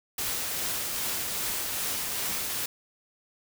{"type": "noise with tremolo", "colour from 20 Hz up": "white", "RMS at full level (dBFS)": -30, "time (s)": [0.18, 2.66], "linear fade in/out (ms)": 5, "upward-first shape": "triangle", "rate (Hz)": 2.5, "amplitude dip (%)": 25, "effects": []}